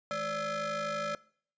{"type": "ring-modulated tone", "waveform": "40% pulse", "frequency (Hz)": 370, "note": "F#4", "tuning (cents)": 0, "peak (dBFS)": -28, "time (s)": [0.11, 1.15], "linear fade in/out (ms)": 0, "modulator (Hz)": 951, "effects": ["noise-tail reverb RT60 0.5 s tail -21 dB re dry", "resampled to 16000 Hz"]}